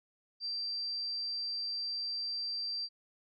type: tone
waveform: sine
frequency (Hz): 4699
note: D8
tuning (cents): 0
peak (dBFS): -34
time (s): 0.4-2.89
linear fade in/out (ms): 50
effects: none